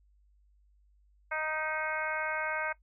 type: harmonic tone with a mistuned harmonic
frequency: 311.1 Hz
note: D#4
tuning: in tune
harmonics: 2 / 3 / 4 / 5 / 6 / 7 / 8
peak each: -38 / -38 / -40 / -35 / -46 / -37 / -47 dBFS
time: 1.31-2.73 s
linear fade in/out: 10 ms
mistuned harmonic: 6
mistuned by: +33 cents
effects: noise-tail reverb RT60 0.1 s tail -19 dB re dry + added 50 Hz sine -62 dBFS peak until 2.82 s

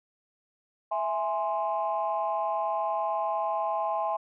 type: chord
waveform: sine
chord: E augmented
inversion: none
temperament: equal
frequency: 659.3 / 830.6 / 1046.5 Hz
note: E5 / G#5 / B#5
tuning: 0 / 0 / 0 cents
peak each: -30 / -29 / -31 dBFS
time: 0.91-4.17 s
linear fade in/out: 10 ms
effects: tanh soft clip ceiling -18 dBFS

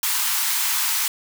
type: high-pass noise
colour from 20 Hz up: white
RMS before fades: -22 dBFS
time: 0.03-1.08 s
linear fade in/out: 2 ms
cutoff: 820 Hz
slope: 96 dB/octave
effects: none

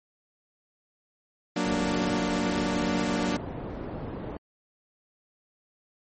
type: chord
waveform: sawtooth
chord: Gb augmented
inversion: none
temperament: equal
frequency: 185 / 233.1 / 293.7 Hz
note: Gb3 / Bb3 / D4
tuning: 0 / 0 / 0 cents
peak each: -26 / -26 / -25 dBFS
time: 1.56-3.37 s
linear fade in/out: 5 ms
type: low-pass noise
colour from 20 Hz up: white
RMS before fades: -36 dBFS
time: 1.65-4.37 s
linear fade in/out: 2 ms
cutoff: 460 Hz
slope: 12 dB/octave
effects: MP3 32 kbps

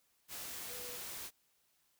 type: tone in noise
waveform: sine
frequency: 489.9 Hz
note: B4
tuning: 14 cents flat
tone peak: -51 dBFS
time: 0.67-1 s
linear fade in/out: 50 ms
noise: white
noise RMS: -45 dBFS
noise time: 0.28-1.31 s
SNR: -9 dB
effects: white hiss -75 dBFS RMS until 1.99 s

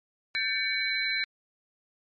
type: tone cluster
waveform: sine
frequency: 1569 / 1778 / 2256 / 4043 Hz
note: G6 / A6 / C#7 / B7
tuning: +1 / +18 / +30 / +40 cents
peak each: -34 / -35 / -29 / -31 dBFS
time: 0.35-1.24 s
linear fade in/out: 0 ms
effects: MP3 48 kbps

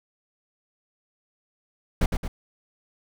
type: noise with echo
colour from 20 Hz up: brown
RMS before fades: -19 dBFS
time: 2.01-2.06 s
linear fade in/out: 5 ms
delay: 110 ms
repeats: 2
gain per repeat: -5 dB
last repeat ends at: 2.28 s
effects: none

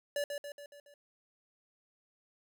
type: tone with echo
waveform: square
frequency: 576 Hz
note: D5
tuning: 34 cents flat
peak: -32 dBFS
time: 0.16-0.24 s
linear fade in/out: 2 ms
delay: 140 ms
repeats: 5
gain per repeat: -5 dB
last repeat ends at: 0.94 s
effects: none

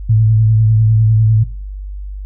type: tone with vibrato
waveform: sine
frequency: 110 Hz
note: A2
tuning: in tune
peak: -7 dBFS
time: 0.09-1.44 s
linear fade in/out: 10 ms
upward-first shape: triangle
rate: 10 Hz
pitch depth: 39 cents each way
effects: noise-tail reverb RT60 0.4 s tail -20 dB re dry + added 49 Hz sine -23 dBFS peak until 2.25 s

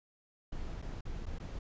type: noise with dropouts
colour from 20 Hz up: brown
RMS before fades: -40 dBFS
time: 0.52-1.59 s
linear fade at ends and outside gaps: 5 ms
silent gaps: 0.818-0.823 / 1.009-1.052 / 1.257-1.264 / 1.386-1.398 s
effects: resampled to 16000 Hz

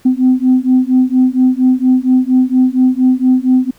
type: beating tone pair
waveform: sine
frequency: 253.9 / 258.2 Hz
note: B3 / C4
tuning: +48 / -23 cents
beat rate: 4.3 Hz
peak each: -10 dBFS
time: 0.05-3.71 s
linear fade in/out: 10 ms
effects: tanh soft clip ceiling -2 dBFS + pink hiss -49 dBFS RMS until 3.78 s

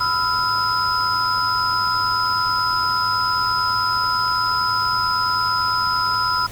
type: tone cluster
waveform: sine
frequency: 1002 / 1301 / 1390 / 5060 Hz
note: B5 / E6 / F6 / D#8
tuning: +25 / -23 / -9 / +28 cents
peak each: -23 dBFS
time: 0-6.47 s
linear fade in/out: 10 ms
effects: added 108 Hz sine -38 dBFS peak until 6.51 s + pink hiss -38 dBFS RMS until 6.51 s

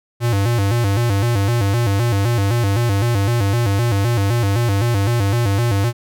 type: tone with vibrato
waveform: square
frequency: 108.6 Hz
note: A2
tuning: 22 cents flat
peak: -15 dBFS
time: 0.2-5.93 s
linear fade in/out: 50 ms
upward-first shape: square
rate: 3.9 Hz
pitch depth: 160 cents each way
effects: none

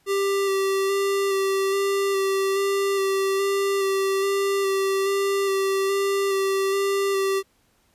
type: tone with vibrato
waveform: square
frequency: 392 Hz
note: G4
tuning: in tune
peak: -21 dBFS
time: 0.06-7.43 s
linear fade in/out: 50 ms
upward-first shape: square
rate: 1.2 Hz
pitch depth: 14 cents each way
effects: pink hiss -64 dBFS RMS until 7.94 s + resampled to 32000 Hz

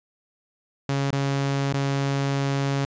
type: tone with dropouts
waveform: sawtooth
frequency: 138.59 Hz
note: C#3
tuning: in tune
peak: -18 dBFS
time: 0.89-2.85 s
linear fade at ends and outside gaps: 2 ms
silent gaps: 1.107-1.127 / 1.726-1.738 s
effects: resampled to 16000 Hz

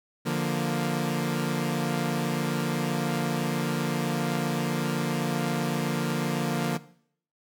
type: chord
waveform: sawtooth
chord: Bb major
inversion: first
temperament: equal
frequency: 146.83 / 174.61 / 233.1 Hz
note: D3 / F3 / Bb3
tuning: 0 / 0 / 0 cents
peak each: -26 dBFS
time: 0.25-6.78 s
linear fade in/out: 20 ms
effects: noise-tail reverb RT60 0.6 s tail -17 dB re dry

